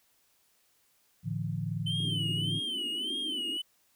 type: chord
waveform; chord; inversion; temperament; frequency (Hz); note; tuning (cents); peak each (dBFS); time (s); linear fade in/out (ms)
sine; A suspended fourth; none; equal with one note detuned; 110 / 146.83 / 169.15; A2 / D3 / E3; 0 / 0 / +45; -35; 1.23-2.61; 50
type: tone with vibrato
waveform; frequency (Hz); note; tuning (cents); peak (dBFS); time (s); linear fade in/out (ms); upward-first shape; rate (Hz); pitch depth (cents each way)
triangle; 3047; G7; -50; -30; 1.86-3.62; 10; sine; 1.7; 110
type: band-pass noise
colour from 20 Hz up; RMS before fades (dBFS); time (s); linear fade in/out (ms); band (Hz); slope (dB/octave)
pink; -44; 2-3.57; 2; 240 to 360; 48
effects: white hiss -69 dBFS RMS until 3.95 s